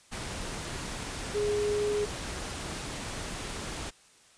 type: tone in noise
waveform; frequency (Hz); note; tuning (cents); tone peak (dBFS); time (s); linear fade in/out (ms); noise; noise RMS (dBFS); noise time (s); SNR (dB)
sine; 415.3; G#4; 0; -26; 1.34-2.06; 20; pink; -37; 0.11-3.91; +8
effects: white hiss -59 dBFS RMS until 4.37 s + resampled to 22050 Hz

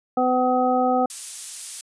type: harmonic tone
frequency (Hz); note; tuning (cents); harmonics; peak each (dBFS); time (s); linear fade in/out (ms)
252.9; B3; +41; 1 / 2 / 3 / 5; -23 / -23 / -20 / -28; 0.17-1.06; 5
type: noise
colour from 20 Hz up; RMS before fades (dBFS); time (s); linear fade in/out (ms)
violet; -27; 1.1-1.81; 2
effects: resampled to 22050 Hz

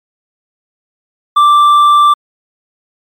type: tone with hard clipping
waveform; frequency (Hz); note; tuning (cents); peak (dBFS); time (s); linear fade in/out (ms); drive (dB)
sine; 1174.7; D6; 0; -5; 1.36-2.14; 10; 4
effects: MP3 96 kbps

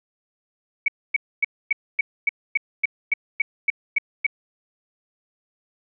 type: tone bursts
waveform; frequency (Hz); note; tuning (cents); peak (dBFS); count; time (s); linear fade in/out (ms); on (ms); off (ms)
sine; 2258; C#7; +31; -15; 13; 0.86-4.266; 5; 22; 260
effects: none

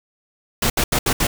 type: noise bursts at uneven times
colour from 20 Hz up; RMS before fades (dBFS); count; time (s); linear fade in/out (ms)
pink; -18; 5; 0.62-0.7 / 0.77-0.84 / 0.92-0.99 / 1.06-1.13 / 1.2-1.27; 5
effects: none

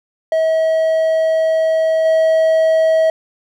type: tone with level steps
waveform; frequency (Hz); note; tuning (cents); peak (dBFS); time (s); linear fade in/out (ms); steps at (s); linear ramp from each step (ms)
triangle; 642; E5; -46; -10 / -8; 0.32-3.1; 2; 2.05; 5
effects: none

